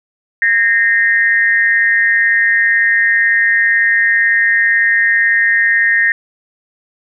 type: tone with amplitude modulation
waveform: sine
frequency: 1844 Hz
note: A#6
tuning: 19 cents flat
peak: -5 dBFS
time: 0.42-6.12 s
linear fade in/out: 2 ms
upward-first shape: sine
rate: 218 Hz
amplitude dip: 85%
effects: none